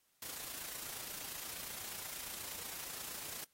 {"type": "noise with amplitude modulation", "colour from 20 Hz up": "white", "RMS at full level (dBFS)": -43, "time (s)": [0.22, 3.44], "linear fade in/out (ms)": 2, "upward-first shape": "sine", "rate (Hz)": 28.4, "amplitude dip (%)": 50, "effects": ["white hiss -75 dBFS RMS until 3.53 s", "AAC 48 kbps"]}